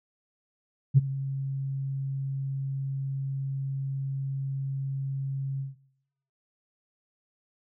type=tone with ADSR envelope; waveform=sine; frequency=136.1 Hz; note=C#3; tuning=31 cents flat; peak=-11 dBFS; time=0.94-5.76 s; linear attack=35 ms; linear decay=25 ms; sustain=-17 dB; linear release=160 ms; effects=noise-tail reverb RT60 1.0 s tail -22 dB re dry + tanh soft clip ceiling -7 dBFS